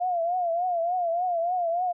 sine tone with vibrato, 698.5 Hz, F5, in tune, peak -23 dBFS, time 0-1.93 s, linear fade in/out 20 ms, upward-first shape triangle, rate 3.4 Hz, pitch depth 110 cents each way, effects none

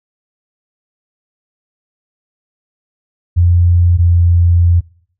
sine tone pair in turn, 87.2 / 86.4 Hz, F2 / F2, -2 / -18 cents, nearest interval unison, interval 16 cents, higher first, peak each -6 dBFS, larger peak neither, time 3.36-3.98 / 3.98-4.81 s, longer second, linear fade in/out 20 ms, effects noise-tail reverb RT60 0.6 s tail -24 dB re dry

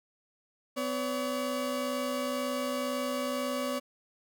30% pulse tone pair together, 253 / 568 Hz, B3 / C#5, +42 / +42 cents, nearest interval octave + major second, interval 1400 cents, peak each -31 / -30 dBFS, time 0.76-3.8 s, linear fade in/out 20 ms, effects none

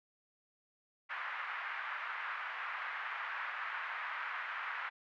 pink band-pass noise, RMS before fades -41 dBFS, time 1.09-4.9 s, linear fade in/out 20 ms, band 1100 to 2100 Hz, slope 24 dB/octave, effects none

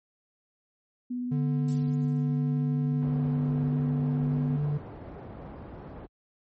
sine tone with vibrato, 246.9 Hz, B3, in tune, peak -29 dBFS, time 1.1-4.57 s, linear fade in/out 10 ms, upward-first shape square, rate 18 Hz, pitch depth 11 cents each way
triangle tone, 146.83 Hz, D3, in tune, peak -23 dBFS, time 1.31-4.78 s, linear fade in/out 10 ms
violet noise with exponential decay, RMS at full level -39 dBFS, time 1.68-2.65 s, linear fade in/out 5 ms, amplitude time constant 210 ms
pink low-pass noise, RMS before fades -41 dBFS, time 3.01-6.07 s, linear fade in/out 20 ms, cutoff 800 Hz, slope 12 dB/octave
effects high-pass 60 Hz 12 dB/octave + MP3 32 kbps

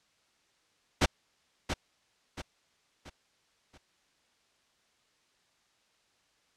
pink noise with echo, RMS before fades -23 dBFS, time 1.01-1.06 s, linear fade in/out 10 ms, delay 680 ms, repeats 4, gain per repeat -8 dB, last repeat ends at 3.78 s, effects white hiss -70 dBFS RMS until 6.56 s + low-pass 6000 Hz 12 dB/octave

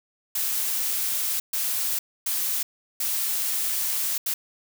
blue noise bursts at uneven times, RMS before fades -26 dBFS, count 5, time 0.35-1.4 / 1.53-1.99 / 2.26-2.63 / 3-4.18 / 4.26-4.34 s, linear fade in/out 5 ms, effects none

